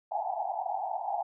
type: band-pass noise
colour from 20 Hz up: pink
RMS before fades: -33 dBFS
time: 0.11-1.23 s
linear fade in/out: 10 ms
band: 680 to 870 Hz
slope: 96 dB/octave
effects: none